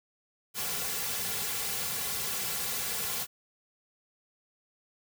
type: noise with comb filter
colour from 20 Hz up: white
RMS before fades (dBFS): -33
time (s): 0.54-3.27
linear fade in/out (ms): 50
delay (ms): 3.2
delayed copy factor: -0.95
effects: none